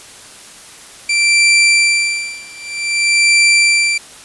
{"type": "tone with tremolo", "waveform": "sawtooth", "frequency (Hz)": 2349, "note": "D7", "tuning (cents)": 0, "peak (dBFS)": -4, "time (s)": [1.09, 3.98], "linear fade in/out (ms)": 5, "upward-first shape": "sine", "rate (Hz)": 0.53, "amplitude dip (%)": 95, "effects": ["white hiss -37 dBFS RMS until 4.24 s", "resampled to 24000 Hz"]}